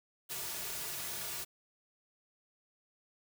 white noise with comb filter, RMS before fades -40 dBFS, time 0.29-1.45 s, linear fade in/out 20 ms, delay 3.8 ms, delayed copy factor -0.9, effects none

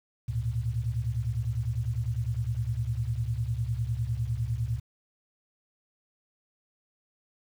sine tone cluster, 70.6 / 109.9 / 119.8 Hz, C#2 / A2 / A#2, +32 / -2 / +48 cents, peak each -35 / -31 / -30 dBFS, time 0.28-4.8 s, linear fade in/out 10 ms, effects 9-bit

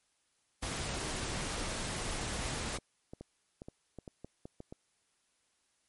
pink noise, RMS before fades -37 dBFS, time 0.62-2.78 s, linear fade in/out 10 ms
clicks, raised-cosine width 2 ms, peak -31 dBFS, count 11, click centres 2.786 / 3.135 / 3.21 / 3.619 / 3.685 / 3.987 / 4.078 / 4.246 / 4.455 / 4.604 / 4.725 s
effects white hiss -75 dBFS RMS until 5.88 s + MP3 48 kbps

